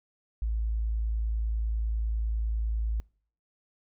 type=tone; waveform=sine; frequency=55 Hz; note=A1; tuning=in tune; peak=-26 dBFS; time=0.42-3 s; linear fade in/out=0 ms; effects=noise-tail reverb RT60 0.5 s tail -26 dB re dry